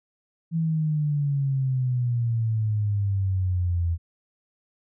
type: exponential sweep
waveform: sine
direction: down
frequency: 166 to 83.2 Hz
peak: -21 dBFS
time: 0.51-3.98 s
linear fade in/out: 50 ms
effects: none